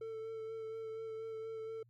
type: tone with vibrato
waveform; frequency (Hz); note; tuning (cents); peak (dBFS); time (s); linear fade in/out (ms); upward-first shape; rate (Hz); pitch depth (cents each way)
triangle; 444.9; A4; +19; -39; 0.01-1.83; 5; sine; 4.2; 16
effects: added 119 Hz sine -64 dBFS peak until 1.89 s